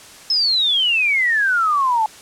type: exponential sweep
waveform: sine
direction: down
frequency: 5274 to 850 Hz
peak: -14 dBFS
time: 0.3-2.06 s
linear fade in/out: 2 ms
effects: white hiss -41 dBFS RMS until 2.21 s + low-pass 9000 Hz 12 dB/octave